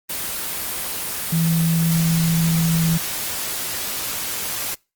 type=tone in noise; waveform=sine; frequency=164.81 Hz; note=E3; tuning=in tune; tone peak=-16 dBFS; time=1.32-2.98 s; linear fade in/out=10 ms; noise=white; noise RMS=-26 dBFS; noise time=0.09-4.75 s; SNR=+7 dB; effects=noise-tail reverb RT60 0.3 s tail -26 dB re dry + Opus 24 kbps